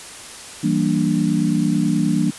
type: chord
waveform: sine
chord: E half-diminished seventh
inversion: none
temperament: equal with one note detuned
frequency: 164.81 / 193.97 / 233.1 / 293.7 Hz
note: E3 / G3 / Bb3 / D4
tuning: 0 / -18 / 0 / 0 cents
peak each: -21 dBFS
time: 0.63-2.31 s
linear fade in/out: 10 ms
effects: white hiss -36 dBFS RMS until 2.38 s + resampled to 24000 Hz